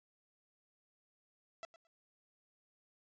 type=tone with echo; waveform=sawtooth; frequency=664 Hz; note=E5; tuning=12 cents sharp; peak=-40 dBFS; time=1.63-1.65 s; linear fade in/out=0 ms; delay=110 ms; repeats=2; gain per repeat=-15 dB; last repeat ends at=1.87 s; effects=resampled to 16000 Hz

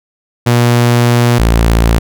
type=tone pair in turn; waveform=sawtooth; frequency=120 / 56.63 Hz; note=B2 / A#1; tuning=-49 / -49 cents; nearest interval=octave + minor second; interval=1300 cents; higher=first; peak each=-3 dBFS; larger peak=neither; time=0.46-1.39 / 1.39-1.99 s; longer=first; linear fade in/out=10 ms; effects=none

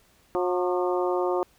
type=harmonic tone with a mistuned harmonic; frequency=180 Hz; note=F#3; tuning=47 cents flat; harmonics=2 / 3 / 4 / 5 / 6 / 7; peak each=-25 / -29 / -31 / -33 / -35 / -36 dBFS; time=0.35-1.43 s; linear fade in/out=0 ms; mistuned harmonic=7; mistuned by=-70 cents; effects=pink hiss -61 dBFS RMS until 1.58 s

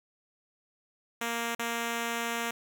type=tone with dropouts; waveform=5% pulse; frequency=233.1 Hz; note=A#3; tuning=in tune; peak=-19 dBFS; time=1.21-2.51 s; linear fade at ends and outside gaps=5 ms; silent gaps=1.55-1.592 s; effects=none

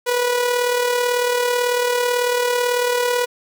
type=tone with amplitude modulation; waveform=sawtooth; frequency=489.1 Hz; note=B4; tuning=17 cents flat; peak=-11 dBFS; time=0.06-3.26 s; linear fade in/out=20 ms; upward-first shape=sine; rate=38.1 Hz; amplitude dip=45%; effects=none

